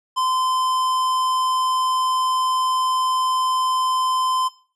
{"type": "tone", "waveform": "square", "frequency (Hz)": 1030, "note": "C6", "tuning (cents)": -28, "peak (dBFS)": -19, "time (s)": [0.16, 4.49], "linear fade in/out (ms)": 20, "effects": ["noise-tail reverb RT60 0.4 s tail -17 dB re dry", "low-pass 8000 Hz 12 dB/octave"]}